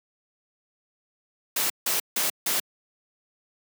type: noise bursts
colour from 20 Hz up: white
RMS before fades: -25 dBFS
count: 4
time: 1.56-2.6 s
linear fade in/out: 5 ms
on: 140 ms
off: 160 ms
effects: high-pass 200 Hz 12 dB/octave